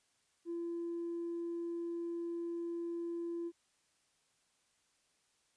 triangle tone with tanh clipping, 340 Hz, F4, 46 cents flat, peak -37 dBFS, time 0.45-3.52 s, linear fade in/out 50 ms, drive 5 dB, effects white hiss -75 dBFS RMS until 5.56 s + resampled to 22050 Hz

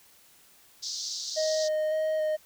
white band-pass noise, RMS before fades -35 dBFS, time 0.82-1.69 s, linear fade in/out 20 ms, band 4000 to 6200 Hz, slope 48 dB/octave
triangle tone with vibrato, 622.3 Hz, D#5, in tune, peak -23 dBFS, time 1.36-2.37 s, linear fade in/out 20 ms, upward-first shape square, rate 1.8 Hz, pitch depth 11 cents each way
effects white hiss -58 dBFS RMS until 2.45 s

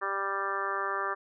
harmonic tone, 196.6 Hz, G3, 5 cents sharp, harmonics 2 / 3 / 4 / 5 / 6 / 7 / 8 / 9, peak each -38 / -41 / -41 / -39 / -32 / -39 / -38 / -39 dBFS, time 0.01-1.15 s, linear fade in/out 20 ms, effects none

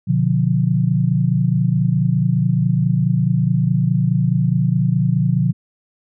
sine chord, B diminished, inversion none, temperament just, 123.47 / 148.16 / 177.8 Hz, B2 / D3 / F3, 0 / +16 / +31 cents, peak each -18 dBFS, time 0.07-5.53 s, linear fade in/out 20 ms, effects none

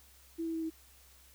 sine tone with pitch steps, 330 / 327.2 / 324.3 / 321.5 Hz, E4 / E4 / E4 / E4, +2 / -13 / -28 / -43 cents, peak -33 dBFS, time 0.38-0.704 s, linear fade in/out 20 ms, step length 81 ms, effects added 65 Hz sine -62 dBFS peak until 1.34 s + white hiss -61 dBFS RMS until 1.34 s

